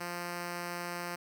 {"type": "tone", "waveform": "5% pulse", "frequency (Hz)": 174.61, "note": "F3", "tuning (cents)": 0, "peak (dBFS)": -25, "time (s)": [0, 1.16], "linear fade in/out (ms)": 10, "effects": []}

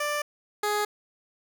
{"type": "tone pair in turn", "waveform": "15% pulse", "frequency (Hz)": [590, 417.2], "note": ["D5", "G#4"], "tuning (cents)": [8, 8], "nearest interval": "tritone", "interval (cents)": 600, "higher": "first", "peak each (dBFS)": [-20, -18], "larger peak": "second", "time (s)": [[0, 0.22], [0.63, 0.85]], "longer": "neither", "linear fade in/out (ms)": 5, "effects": []}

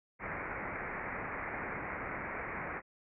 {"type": "low-pass noise", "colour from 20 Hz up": "white", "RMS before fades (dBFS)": -40, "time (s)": [0.19, 2.82], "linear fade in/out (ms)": 50, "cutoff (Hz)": 2300, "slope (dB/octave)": 96, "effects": []}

